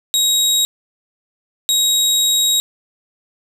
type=tone bursts at uneven times; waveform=25% pulse; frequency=3800 Hz; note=A#7; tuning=33 cents sharp; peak=-9 dBFS; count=2; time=0.14-0.65 / 1.69-2.6 s; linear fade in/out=0 ms; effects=none